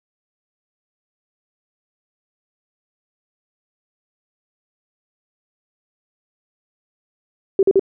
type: tone bursts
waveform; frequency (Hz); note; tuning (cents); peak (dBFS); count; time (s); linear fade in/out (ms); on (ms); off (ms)
sine; 388.2; G4; -17; -9; 3; 7.59-7.795; 2; 39; 44
effects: none